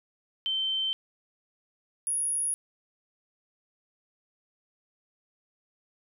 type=tone pair in turn; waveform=sine; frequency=3100 / 10427 Hz; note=G7 / E9; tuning=-20 / -20 cents; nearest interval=octave + major sixth; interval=2100 cents; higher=second; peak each=-26 dBFS; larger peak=neither; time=0.46-0.93 / 2.07-2.54 s; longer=neither; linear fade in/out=0 ms; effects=none